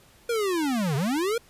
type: linear two-way sweep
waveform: square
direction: down then up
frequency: 482.8 to 129.8 to 482.8 Hz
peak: -24 dBFS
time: 0.29-1.38 s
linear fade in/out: 5 ms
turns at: 0.96 s
effects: pink hiss -56 dBFS RMS until 1.49 s + resampled to 32000 Hz